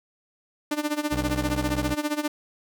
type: tone with tremolo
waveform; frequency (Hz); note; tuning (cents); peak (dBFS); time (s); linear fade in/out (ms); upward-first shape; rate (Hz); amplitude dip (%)
sawtooth; 298.1; D4; +26; -18; 0.71-2.28; 5; sine; 15; 85
type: tone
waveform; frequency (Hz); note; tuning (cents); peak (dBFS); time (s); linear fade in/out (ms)
20% pulse; 64; C2; -38; -23; 1.11-1.95; 20
effects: none